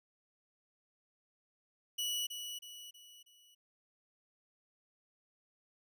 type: tone with echo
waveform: sawtooth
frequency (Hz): 2941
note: F#7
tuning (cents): -11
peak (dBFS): -31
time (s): 1.98-2.27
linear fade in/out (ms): 10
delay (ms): 320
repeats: 4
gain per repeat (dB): -7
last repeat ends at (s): 3.55
effects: none